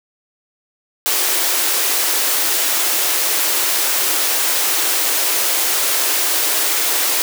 white high-pass noise, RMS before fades -17 dBFS, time 1.06-7.22 s, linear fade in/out 0 ms, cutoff 290 Hz, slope 96 dB/octave, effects none

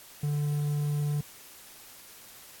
triangle tone with quantisation, 146.83 Hz, D3, in tune, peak -24 dBFS, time 0.23-1.21 s, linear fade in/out 5 ms, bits 9, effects white hiss -50 dBFS RMS until 2.6 s + AAC 64 kbps

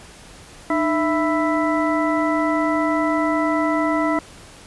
harmonic tone with a mistuned harmonic, 330.5 Hz, E4, 5 cents sharp, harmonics 1 / 2 / 3 / 4 / 6, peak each -20 / -23 / -25 / -26 / -28 dBFS, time 0.7-4.19 s, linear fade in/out 2 ms, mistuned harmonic 1, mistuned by -140 cents, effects pink hiss -43 dBFS RMS until 4.66 s + resampled to 24000 Hz

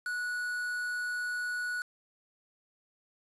triangle tone with quantisation, 1468 Hz, F#6, 14 cents flat, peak -30 dBFS, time 0.06-1.82 s, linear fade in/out 2 ms, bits 7, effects resampled to 22050 Hz

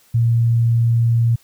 sine tone, 116.54 Hz, A#2, in tune, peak -12 dBFS, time 0.14-1.36 s, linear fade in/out 10 ms, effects white hiss -54 dBFS RMS until 1.43 s

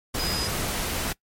sine tone in noise, 4978 Hz, D#8, in tune, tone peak -28 dBFS, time 0.19-0.48 s, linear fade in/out 10 ms, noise pink, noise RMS -28 dBFS, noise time 0.14-1.13 s, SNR -3 dB, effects noise-tail reverb RT60 0.1 s tail -22 dB re dry + MP3 64 kbps

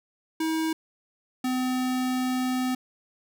square tone pair in turn, 320 / 254.9 Hz, D#4 / C4, +49 / -45 cents, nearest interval major third, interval 394 cents, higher first, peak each -25 dBFS, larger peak neither, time 0.4-0.73 / 1.44-2.75 s, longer second, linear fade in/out 5 ms, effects none

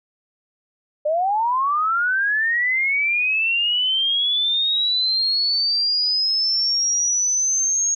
sine linear sweep, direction up, 583 to 6590 Hz, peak -17 dBFS, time 1.05-7.95 s, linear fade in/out 10 ms, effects none

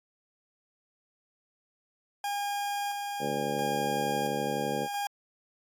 40% pulse tone with tremolo, 812 Hz, G#5, 39 cents flat, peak -29 dBFS, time 2.24-5.07 s, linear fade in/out 2 ms, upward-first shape square, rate 0.74 Hz, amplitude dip 30%
harmonic tone, 71.8 Hz, D2, 39 cents flat, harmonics 2 / 3 / 4 / 5 / 6 / 7 / 8, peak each -40 / -37 / -39 / -40 / -37 / -35 / -38 dBFS, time 3.19-4.88 s, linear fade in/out 50 ms
effects AAC 64 kbps

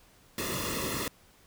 pink noise with comb filter, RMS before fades -33 dBFS, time 0.38-1.08 s, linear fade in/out 2 ms, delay 1.3 ms, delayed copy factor -0.85, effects pink hiss -60 dBFS RMS until 1.46 s

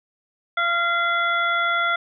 harmonic tone with a mistuned harmonic, 683 Hz, F5, 39 cents flat, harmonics 1 / 2 / 3 / 5, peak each -28 / -20 / -26 / -30 dBFS, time 0.57-1.96 s, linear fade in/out 5 ms, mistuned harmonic 2, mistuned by +23 cents, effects none

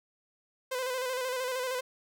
sawtooth tone with vibrato, 510 Hz, C5, 44 cents flat, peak -27 dBFS, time 0.71-1.81 s, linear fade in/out 10 ms, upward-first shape square, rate 13 Hz, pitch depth 41 cents each way, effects none

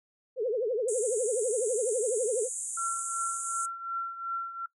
sine tone with vibrato, 466.3 Hz, A#4, 1 cent sharp, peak -26 dBFS, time 0.36-2.49 s, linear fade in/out 50 ms, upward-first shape triangle, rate 12 Hz, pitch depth 250 cents each way
pink band-pass noise, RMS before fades -36 dBFS, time 0.88-3.66 s, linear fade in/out 5 ms, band 6800 to 9900 Hz, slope 96 dB/octave
sine tone with tremolo, 1360 Hz, F6, 46 cents flat, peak -28 dBFS, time 2.77-4.66 s, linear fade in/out 5 ms, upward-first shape triangle, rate 2.7 Hz, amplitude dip 75%
effects noise-tail reverb RT60 0.1 s tail -20 dB re dry

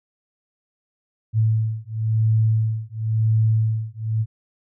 sine beating tone pair, 110 / 110.96 Hz, A2 / A2, 0 / +15 cents, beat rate 0.96 Hz, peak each -20 dBFS, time 1.33-4.26 s, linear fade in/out 50 ms, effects none

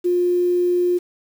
sine tone with quantisation, 354.9 Hz, F4, 28 cents sharp, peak -15 dBFS, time 0.04-0.99 s, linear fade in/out 20 ms, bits 7, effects none

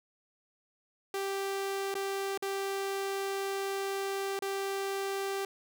sawtooth tone with dropouts, 392 Hz, G4, in tune, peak -28 dBFS, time 1.14-5.45 s, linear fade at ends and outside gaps 2 ms, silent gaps 1.942-1.952 / 2.376-2.424 / 4.391-4.422 s, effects none

